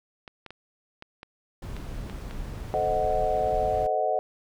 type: clicks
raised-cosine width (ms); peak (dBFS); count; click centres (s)
0.3; -25; 8; 0.278 / 0.463 / 0.506 / 1.024 / 1.231 / 1.766 / 2.098 / 2.31
type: noise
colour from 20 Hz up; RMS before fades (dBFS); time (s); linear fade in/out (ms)
brown; -35; 1.62-3.87; 5
type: chord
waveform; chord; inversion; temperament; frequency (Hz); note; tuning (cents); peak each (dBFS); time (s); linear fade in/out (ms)
sine; A diminished seventh; none; equal; 440 / 523.3 / 622.3 / 740; A4 / C5 / Eb5 / Gb5; 0 / 0 / 0 / 0; -31 / -31 / -27 / -26; 2.74-4.19; 0
effects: none